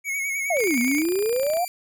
square tone with vibrato, 2217 Hz, C#7, in tune, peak -25 dBFS, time 0.04-1.04 s, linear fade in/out 50 ms, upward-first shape sine, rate 9.7 Hz, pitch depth 46 cents each way
sine exponential two-way sweep, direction down then up, 737 to 232.4 to 737 Hz, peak -20 dBFS, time 0.5-1.65 s, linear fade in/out 5 ms, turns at 0.79 s
click train, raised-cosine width 0.3 ms, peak -21 dBFS, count 30, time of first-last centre 0.57-1.57 s, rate 29 Hz
5% pulse tone with pitch glide, 2408 to 2352 Hz, D7 to D7, +43 to +2 cents, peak -23 dBFS, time 0.59-1.68 s, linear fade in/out 0 ms, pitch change -41 cents, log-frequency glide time 1.28-1.5 s
effects none

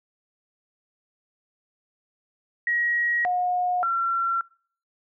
sine tone with pitch steps, 1900 / 721 / 1361 Hz, A#6 / F#5 / F6, +33 / -45 / -45 cents, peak -21 dBFS, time 2.67-4.41 s, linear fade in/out 2 ms, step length 580 ms, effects noise-tail reverb RT60 0.5 s tail -25 dB re dry

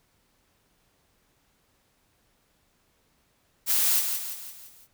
blue noise with echo, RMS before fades -23 dBFS, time 3.66-4.03 s, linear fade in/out 50 ms, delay 170 ms, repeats 5, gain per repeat -6 dB, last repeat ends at 4.88 s, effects pink hiss -68 dBFS RMS until 4.93 s

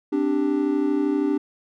triangle chord, C suspended second, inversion none, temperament just, 261.6 / 294.3 / 392.4 Hz, C4 / D4 / G4, 0 / +4 / +2 cents, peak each -25 / -19 / -24 dBFS, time 0.12-1.38 s, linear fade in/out 10 ms, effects none

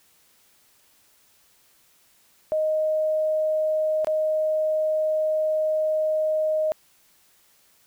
sine tone with dropouts, 622.3 Hz, D#5, in tune, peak -20 dBFS, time 2.52-6.72 s, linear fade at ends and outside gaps 0 ms, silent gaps 4.046-4.071 s, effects white hiss -60 dBFS RMS until 7.86 s

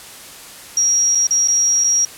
sine tone with dropouts, 5670 Hz, F8, 25 cents sharp, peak -12 dBFS, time 0.77-2.05 s, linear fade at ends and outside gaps 2 ms, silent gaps 1.15-1.153 / 1.27-1.308 / 1.476-1.483 / 1.839-1.843 s, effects white hiss -37 dBFS RMS until 2.17 s + low-pass 12000 Hz 12 dB/octave

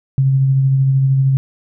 sine tone with tremolo, 134.6 Hz, C3, 49 cents sharp, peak -9 dBFS, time 0.18-1.37 s, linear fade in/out 0 ms, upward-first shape sine, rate 13 Hz, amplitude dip 25%, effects none

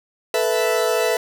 40% pulse chord, A suspended second, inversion none, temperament equal, 440 / 493.9 / 659.3 Hz, A4 / B4 / E5, 0 / 0 / 0 cents, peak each -21 dBFS, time 0.34-1.17 s, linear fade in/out 2 ms, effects none

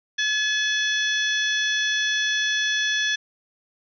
harmonic tone with a mistuned harmonic, 854 Hz, G#5, 48 cents sharp, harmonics 2 / 3 / 4 / 5 / 6 / 7, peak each -23 / -33 / -25 / -38 / -37 / -32 dBFS, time 0.18-3.16 s, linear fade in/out 10 ms, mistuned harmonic 6, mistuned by +67 cents, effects none

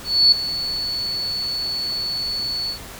sine tone with ADSR envelope, 4435 Hz, C#8, in tune, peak -8 dBFS, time 0.04-2.79 s, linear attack 280 ms, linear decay 5 ms, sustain -14 dB, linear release 98 ms, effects pink hiss -37 dBFS RMS until 2.99 s

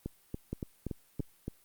two click trains, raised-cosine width 3 ms, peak -23 / -22 dBFS, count 6 / 3, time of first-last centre 0.06-1.48 / 0.53-1.203 s, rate 3.52 / 2.97 Hz, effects white hiss -65 dBFS RMS until 1.64 s + Opus 32 kbps

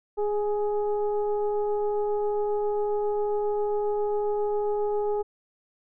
sine tone with frequency modulation, 415.3 Hz, G#4, in tune, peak -23 dBFS, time 0.17-5.23 s, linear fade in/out 20 ms, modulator 419 Hz, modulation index 0.72, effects none

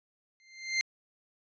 sawtooth tone with exponential growth, 2091 Hz, C7, 2 cents flat, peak -20 dBFS, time 0.4-0.81 s, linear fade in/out 0 ms, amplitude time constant 89 ms, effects resampled to 16000 Hz

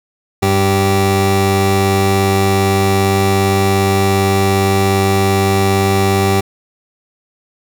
25% pulse tone pair together, 97.42 / 389.3 Hz, G2 / G4, -10 / -12 cents, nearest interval 2 octaves, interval 2398 cents, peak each -10 dBFS, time 0.42-6.41 s, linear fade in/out 10 ms, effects none

